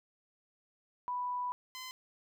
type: tone pair in turn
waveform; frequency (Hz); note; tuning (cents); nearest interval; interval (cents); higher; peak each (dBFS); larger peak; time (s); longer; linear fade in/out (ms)
sine / 10% pulse; 987.8 / 1026.3; B5 / C6; 0 / -34; minor second; 66; second; -33 / -34; first; 1.08-1.52 / 1.75-1.91; first; 0
effects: none